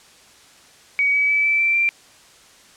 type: tone with pitch steps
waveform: sine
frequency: 2261 / 2281 / 2301 / 2321 / 2341 / 2361 Hz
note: C#7 / C#7 / D7 / D7 / D7 / D7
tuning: +34 / +49 / -36 / -21 / -6 / +9 cents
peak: -15 dBFS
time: 0.99-1.89 s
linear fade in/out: 0 ms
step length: 150 ms
effects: white hiss -49 dBFS RMS until 2.76 s + low-pass 8000 Hz 12 dB/octave